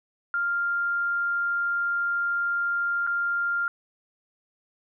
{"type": "tone with dropouts", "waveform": "sine", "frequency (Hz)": 1396.9, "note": "F6", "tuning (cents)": 0, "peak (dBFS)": -23, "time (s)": [0.34, 3.68], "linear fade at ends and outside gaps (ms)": 1, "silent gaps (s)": [3.067, 3.073], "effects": []}